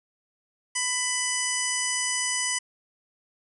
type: harmonic tone with a mistuned harmonic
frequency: 996 Hz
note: B5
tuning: 14 cents sharp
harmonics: 1 / 2 / 3 / 5 / 6 / 7 / 8 / 9 / 10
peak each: -37 / -31 / -34 / -35 / -31 / -37 / -35 / -32 / -37 dBFS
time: 0.75-2.59 s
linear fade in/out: 10 ms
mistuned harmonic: 7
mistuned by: -15 cents
effects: none